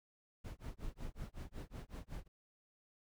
brown noise with tremolo, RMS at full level -43 dBFS, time 0.44-2.28 s, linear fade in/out 10 ms, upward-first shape sine, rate 5.4 Hz, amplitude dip 100%, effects none

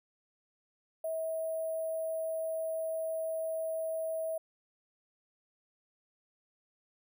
sine tone with sample-and-hold, 644 Hz, E5, 41 cents flat, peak -32 dBFS, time 1.04-4.38 s, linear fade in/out 5 ms, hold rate 11025 Hz, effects none

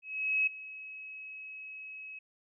sine tone with ADSR envelope, 2563 Hz, E7, 49 cents flat, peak -24 dBFS, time 0.02-2.19 s, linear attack 450 ms, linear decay 7 ms, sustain -18 dB, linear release 6 ms, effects none

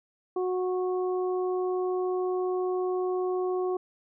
harmonic tone, 366.9 Hz, F#4, 15 cents flat, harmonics 1 / 2 / 3, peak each -26 / -36 / -39 dBFS, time 0.36-3.77 s, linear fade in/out 5 ms, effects none

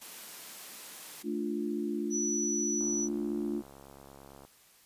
white high-pass noise, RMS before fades -46 dBFS, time 0.01-1.23 s, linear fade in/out 10 ms, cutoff 150 Hz, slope 48 dB/octave
sine chord, D minor, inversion second, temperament equal, 220 / 293.7 / 349.2 Hz, A3 / D4 / F4, 0 / 0 / 0 cents, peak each -35 dBFS, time 1.23-3.63 s, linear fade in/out 50 ms
sine tone, 5920 Hz, F#8, in tune, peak -31 dBFS, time 2.1-3.09 s, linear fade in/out 50 ms
click train, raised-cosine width 1 ms, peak -37 dBFS, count 114, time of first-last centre 2.81-4.45 s, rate 68.9 Hz
effects white hiss -61 dBFS RMS until 4.85 s + resampled to 32000 Hz

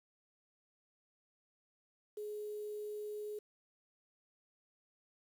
sine tone with quantisation, 420.3 Hz, G#4, 21 cents sharp, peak -40 dBFS, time 2.17-3.39 s, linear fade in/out 5 ms, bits 10, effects none

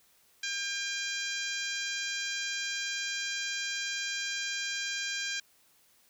harmonic tone, 801 Hz, G5, 37 cents sharp, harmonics 2 / 3 / 4 / 5 / 6 / 7 / 8 / 9, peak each -37 / -39 / -40 / -41 / -42 / -42 / -43 / -44 dBFS, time 0.43-5.4 s, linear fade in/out 5 ms, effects white hiss -65 dBFS RMS until 6.09 s

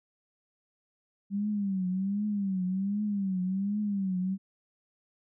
sine tone with vibrato, 196 Hz, G3, in tune, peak -27 dBFS, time 1.3-4.38 s, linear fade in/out 50 ms, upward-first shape triangle, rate 1.3 Hz, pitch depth 140 cents each way, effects none

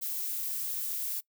violet noise, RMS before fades -34 dBFS, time 0.01-1.21 s, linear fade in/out 20 ms, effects noise-tail reverb RT60 0.1 s tail -22 dB re dry

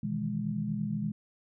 sine chord, E major seventh, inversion second, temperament equal with one note detuned, 123.47 / 155.56 / 164.34 / 207.7 Hz, B2 / D#3 / E3 / G#3, 0 / 0 / -5 / 0 cents, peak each -38 / -37 / -37 / -32 dBFS, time 0.03-1.12 s, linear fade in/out 5 ms, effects none

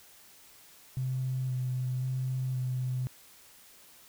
triangle tone with vibrato, 128.5 Hz, C3, 31 cents flat, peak -25 dBFS, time 0.97-3.07 s, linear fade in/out 0 ms, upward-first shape square, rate 0.95 Hz, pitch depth 15 cents each way, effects tanh soft clip ceiling -27 dBFS + white hiss -56 dBFS RMS until 4.08 s

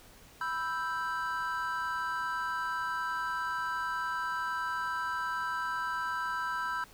triangle chord, E minor, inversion second, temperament equal, 987.8 / 1318.5 / 1568 Hz, B5 / E6 / G6, 0 / 0 / 0 cents, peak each -34 dBFS, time 0.41-6.84 s, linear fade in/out 2 ms, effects pink hiss -56 dBFS RMS until 6.93 s

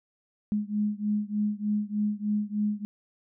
sine beating tone pair, 207.7 / 211 Hz, G#3 / G#3, 0 / +28 cents, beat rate 3.3 Hz, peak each -28 / -29 dBFS, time 0.52-2.85 s, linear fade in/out 0 ms, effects none

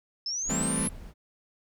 sine exponential sweep, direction up, 5180 to 11080 Hz, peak -29 dBFS, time 0.26-0.89 s, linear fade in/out 2 ms
brown noise, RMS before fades -42 dBFS, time 0.43-1.14 s, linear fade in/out 50 ms
40% pulse chord, A minor seventh, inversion second, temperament equal, 164.81 / 196 / 220 / 261.6 Hz, E3 / G3 / A3 / C4, 0 / 0 / 0 / 0 cents, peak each -33 dBFS, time 0.49-0.88 s, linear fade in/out 10 ms
effects none

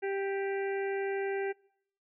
harmonic tone, 393 Hz, G4, 4 cents sharp, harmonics 1 / 2 / 4 / 5 / 6 / 7, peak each -31 / -40 / -42 / -44 / -47 / -53 dBFS, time 0.02-1.53 s, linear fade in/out 20 ms, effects noise-tail reverb RT60 0.7 s tail -25 dB re dry

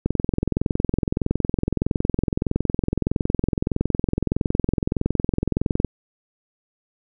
click train, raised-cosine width 3 ms, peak -7 dBFS, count 126, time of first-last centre 0.06-5.847 s, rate 21.6 Hz, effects none

